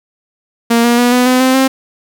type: tone with pitch steps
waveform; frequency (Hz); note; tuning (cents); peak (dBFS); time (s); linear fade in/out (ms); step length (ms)
sawtooth; 233.1 / 238.1 / 243.3 / 248.5 / 253.9 / 259.4 / 265; A#3 / A#3 / B3 / B3 / B3 / C4 / C4; 0 / +37 / -26 / +11 / +48 / -15 / +22; -4; 0.7-1.68; 10; 140
effects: none